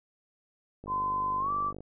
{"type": "click train", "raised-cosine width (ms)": 2, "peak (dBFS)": -30, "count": 49, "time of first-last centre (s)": [0.84, 1.806], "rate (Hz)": 49.7}
{"type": "tone with pitch glide", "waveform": "sine", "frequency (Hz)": [1025, 1163.9], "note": ["C6", "D6"], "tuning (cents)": [-36, -16], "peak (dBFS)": -27, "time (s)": [0.87, 1.73], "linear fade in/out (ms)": 50, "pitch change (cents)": 220, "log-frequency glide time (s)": [1.38, 1.51]}
{"effects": []}